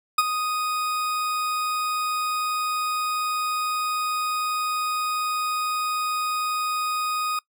40% pulse tone with ADSR envelope, 1244.5 Hz, D#6, in tune, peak -13 dBFS, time 0.18-7.39 s, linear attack 6 ms, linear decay 34 ms, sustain -10 dB, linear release 3 ms, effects noise-tail reverb RT60 0.1 s tail -22 dB re dry

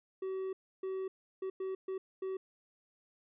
triangle tone bursts at uneven times, 380 Hz, F#4, 46 cents sharp, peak -33 dBFS, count 6, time 0.22-0.53 / 0.83-1.08 / 1.42-1.5 / 1.6-1.75 / 1.88-1.98 / 2.22-2.37 s, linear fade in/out 5 ms, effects resampled to 8000 Hz

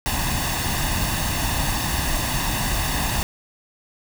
pink noise with comb filter, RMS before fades -23 dBFS, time 0.06-3.23 s, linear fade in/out 0 ms, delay 1.1 ms, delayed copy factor +0.65, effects none

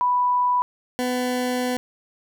sine / 20% pulse tone pair in turn, 987.8 / 250 Hz, B5 / B3, 0 / +21 cents, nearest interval 2 octaves, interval 2379 cents, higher first, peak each -17 dBFS, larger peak neither, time 0.01-0.62 / 0.99-1.77 s, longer second, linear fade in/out 0 ms, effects none

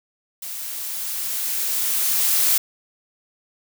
blue noise with level ramp, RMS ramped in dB -32 to -17 dBFS, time 0.42-2.58 s, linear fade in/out 5 ms, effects none

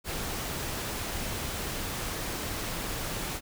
pink noise, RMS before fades -34 dBFS, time 0.04-3.41 s, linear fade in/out 50 ms, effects none

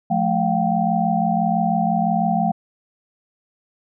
sine tone cluster, 175.8 / 217.4 / 706 / 772 Hz, F3 / A3 / F5 / G5, +12 / -21 / +19 / -27 cents, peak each -22 dBFS, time 0.1-2.52 s, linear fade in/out 10 ms, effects none

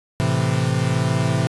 40% pulse chord, A minor, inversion none, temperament equal, 110 / 130.81 / 164.81 Hz, A2 / C3 / E3, 0 / 0 / 0 cents, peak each -22 / -20 / -22 dBFS, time 0.2-1.47 s, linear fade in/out 0 ms, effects resampled to 24000 Hz

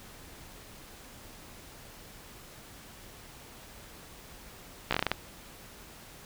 slowing click train, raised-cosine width 0.3 ms, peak -10 dBFS, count 8, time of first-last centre 4.91-5.116 s, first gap 15 ms, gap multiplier 1.22, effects pink hiss -50 dBFS RMS until 6.25 s

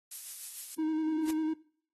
violet noise with tremolo, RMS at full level -37 dBFS, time 0.11-0.75 s, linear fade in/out 5 ms, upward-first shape sine, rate 6.6 Hz, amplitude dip 35%
triangle tone with vibrato, 314.1 Hz, D#4, 16 cents sharp, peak -26 dBFS, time 0.78-1.54 s, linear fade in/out 10 ms, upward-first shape square, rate 10 Hz, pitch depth 21 cents each way
white noise with exponential growth, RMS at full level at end -34 dBFS, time 1.2-1.31 s, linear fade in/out 5 ms, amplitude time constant 23 ms
effects noise-tail reverb RT60 0.5 s tail -20 dB re dry + AAC 32 kbps

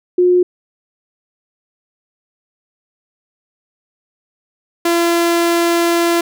sine / sawtooth tone pair in turn, 359.1 / 340.5 Hz, F4 / F4, +48 / -44 cents, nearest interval minor second, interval 92 cents, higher first, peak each -8 dBFS, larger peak neither, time 0.18-0.43 / 4.85-6.21 s, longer second, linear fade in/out 5 ms, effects none

